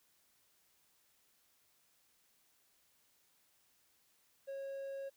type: tone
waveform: triangle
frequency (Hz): 547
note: C#5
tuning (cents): -23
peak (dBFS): -39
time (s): 4.47-5.1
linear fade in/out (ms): 20
effects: white hiss -73 dBFS RMS until 5.16 s